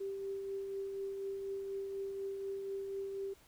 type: tone with tremolo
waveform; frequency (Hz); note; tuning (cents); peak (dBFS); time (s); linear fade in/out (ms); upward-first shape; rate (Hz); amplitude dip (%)
sine; 392; G4; 0; -36; 0-3.34; 10; triangle; 4.1; 35
effects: pink hiss -64 dBFS RMS until 3.47 s